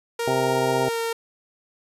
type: tone with pitch glide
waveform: sawtooth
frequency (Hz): 466.8 to 458.8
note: A#4 to A#4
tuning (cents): +2 to -28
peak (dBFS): -20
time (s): 0.19-1.13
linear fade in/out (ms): 5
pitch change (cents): -30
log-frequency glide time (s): 0.81-1
type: harmonic tone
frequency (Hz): 131.1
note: C3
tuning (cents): +4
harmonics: 1 / 2 / 3 / 4 / 5 / 6 / 7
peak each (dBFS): -30 / -30 / -26 / -32 / -28 / -28 / -30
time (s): 0.27-0.89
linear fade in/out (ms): 5
effects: resampled to 32000 Hz